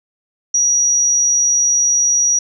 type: tone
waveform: sine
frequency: 5780 Hz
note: F#8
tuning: 41 cents flat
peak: -11 dBFS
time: 0.54-2.39 s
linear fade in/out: 5 ms
effects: none